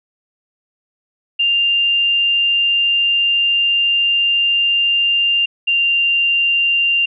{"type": "tone pair in turn", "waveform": "sine", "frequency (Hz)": [2794, 2784], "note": ["F7", "F7"], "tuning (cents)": [0, -6], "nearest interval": "unison", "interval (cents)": 6, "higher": "first", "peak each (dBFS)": -12, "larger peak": "neither", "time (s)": [[1.39, 5.46], [5.67, 7.06]], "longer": "first", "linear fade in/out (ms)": 10, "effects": []}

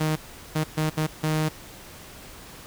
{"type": "tone bursts at uneven times", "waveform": "sawtooth", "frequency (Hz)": 155.56, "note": "D#3", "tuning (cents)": 0, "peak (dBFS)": -18, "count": 5, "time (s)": [[0, 0.16], [0.55, 0.64], [0.77, 0.9], [0.97, 1.07], [1.23, 1.49]], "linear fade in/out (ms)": 10, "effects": ["pink hiss -44 dBFS RMS until 2.66 s"]}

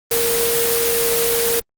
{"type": "tone in noise", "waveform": "sine", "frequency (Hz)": 466.2, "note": "A#4", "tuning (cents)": 0, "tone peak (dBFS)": -19, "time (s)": [0.11, 1.6], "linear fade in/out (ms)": 5, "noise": "white", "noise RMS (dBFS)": -19, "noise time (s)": [0.11, 1.6], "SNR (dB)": -3, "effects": ["Opus 24 kbps"]}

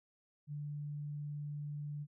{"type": "tone", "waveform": "sine", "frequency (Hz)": 146.9, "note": "D3", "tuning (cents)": 1, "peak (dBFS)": -39, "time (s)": [0.47, 2.07], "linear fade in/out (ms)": 50, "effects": []}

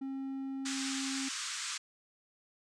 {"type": "tone", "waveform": "triangle", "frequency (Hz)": 269.3, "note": "C#4", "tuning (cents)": -50, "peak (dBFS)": -34, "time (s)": [0.01, 1.29], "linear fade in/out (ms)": 10}
{"type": "band-pass noise", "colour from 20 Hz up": "white", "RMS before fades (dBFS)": -39, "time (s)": [0.65, 1.78], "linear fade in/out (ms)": 10, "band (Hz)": [1100, 8200], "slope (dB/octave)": 48}
{"effects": []}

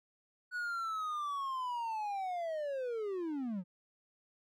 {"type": "linear sweep", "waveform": "triangle", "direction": "down", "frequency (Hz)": [1480, 170.4], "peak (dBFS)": -33, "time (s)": [0.51, 3.64], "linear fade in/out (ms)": 50, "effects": []}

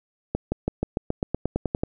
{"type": "accelerating click train", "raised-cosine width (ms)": 2, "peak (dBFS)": -10, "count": 13, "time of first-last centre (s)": [0.35, 1.835], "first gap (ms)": 170, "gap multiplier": 0.94, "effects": []}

